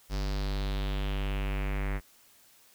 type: tone with low-pass filter sweep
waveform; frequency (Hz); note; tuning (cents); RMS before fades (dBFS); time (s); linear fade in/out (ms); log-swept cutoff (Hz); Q
square; 49.28; G1; +10; -31; 0.09-2.01; 50; 5300 to 2000; 3.3
effects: white hiss -60 dBFS RMS until 2.74 s